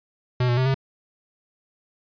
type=tone with pitch steps; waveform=square; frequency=125 / 121.2 / 129.6 / 134.2 Hz; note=B2 / B2 / C3 / C3; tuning=+21 / -32 / -16 / +44 cents; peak=-19 dBFS; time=0.4-0.744 s; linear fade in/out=5 ms; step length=86 ms; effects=resampled to 11025 Hz